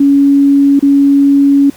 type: tone with dropouts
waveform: sine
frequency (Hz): 280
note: C#4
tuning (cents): +18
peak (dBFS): -4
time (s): 0-1.7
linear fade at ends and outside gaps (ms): 5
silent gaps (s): 0.794-0.825
effects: pink hiss -38 dBFS RMS until 1.76 s + high-pass 60 Hz 12 dB/octave